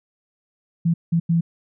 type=tone bursts at uneven times; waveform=sine; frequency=167.5 Hz; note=E3; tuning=28 cents sharp; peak=-15 dBFS; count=3; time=0.85-0.94 / 1.12-1.2 / 1.29-1.41 s; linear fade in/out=10 ms; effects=none